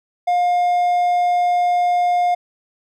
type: tone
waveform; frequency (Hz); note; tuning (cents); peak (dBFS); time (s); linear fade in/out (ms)
triangle; 710; F5; +28; -12; 0.27-2.35; 10
effects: none